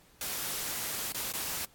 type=noise with dropouts; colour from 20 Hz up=white; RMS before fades=-35 dBFS; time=0.21-1.65 s; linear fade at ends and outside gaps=2 ms; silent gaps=1.122-1.145 / 1.321-1.336 s; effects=pink hiss -61 dBFS RMS until 1.74 s + AAC 64 kbps